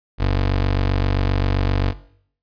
25% pulse tone, 47.62 Hz, G1, 49 cents flat, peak -12 dBFS, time 0.18-1.94 s, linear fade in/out 50 ms, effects noise-tail reverb RT60 0.6 s tail -17 dB re dry + resampled to 11025 Hz

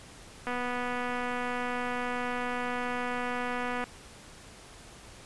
click train, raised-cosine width 0.5 ms, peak -19 dBFS, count 830, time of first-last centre 0.47-3.84 s, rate 246 Hz, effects pink hiss -50 dBFS RMS until 5.25 s + resampled to 24000 Hz

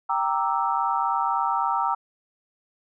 sine chord, E half-diminished seventh, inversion first, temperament equal, 784 / 932.3 / 1174.7 / 1318.5 Hz, G5 / Bb5 / D6 / E6, 0 / 0 / 0 / 0 cents, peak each -27 / -25 / -29 / -27 dBFS, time 0.09-1.95 s, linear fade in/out 10 ms, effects none

